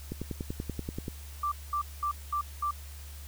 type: click train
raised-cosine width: 3 ms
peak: -21 dBFS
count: 11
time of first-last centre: 0.12-1.082 s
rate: 10.4 Hz
type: tone bursts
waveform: sine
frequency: 1174.7 Hz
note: D6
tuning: in tune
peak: -27 dBFS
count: 5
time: 1.43-2.71 s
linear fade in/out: 5 ms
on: 88 ms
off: 210 ms
effects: added 72 Hz sine -42 dBFS peak until 3.27 s + white hiss -51 dBFS RMS until 3.27 s